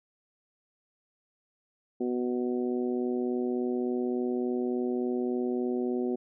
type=harmonic tone; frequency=123.47 Hz; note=B2; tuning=in tune; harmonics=2 / 3 / 4 / 5 / 6; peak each=-30 / -30 / -39 / -45 / -44 dBFS; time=2-6.16 s; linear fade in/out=10 ms; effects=none